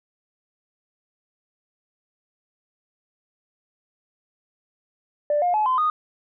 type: tone with pitch steps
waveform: sine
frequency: 590 / 709.8 / 853.9 / 1027.2 / 1235.8 Hz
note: D5 / F5 / G#5 / C6 / D#6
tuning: +8 / +28 / +48 / -32 / -12 cents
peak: -17 dBFS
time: 5.3-5.9 s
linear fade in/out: 2 ms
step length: 120 ms
effects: tanh soft clip ceiling -13 dBFS